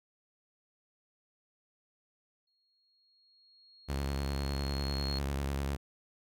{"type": "tone with exponential growth", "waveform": "sine", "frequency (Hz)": 4293, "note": "C8", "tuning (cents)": 44, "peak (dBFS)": -36, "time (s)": [2.47, 5.19], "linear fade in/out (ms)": 5, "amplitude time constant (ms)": 590}
{"type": "tone with vibrato", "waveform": "sawtooth", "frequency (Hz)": 69.3, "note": "C#2", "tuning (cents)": 0, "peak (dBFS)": -28, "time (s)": [3.88, 5.77], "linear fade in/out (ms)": 20, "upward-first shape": "sine", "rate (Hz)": 10, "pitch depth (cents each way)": 51}
{"effects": []}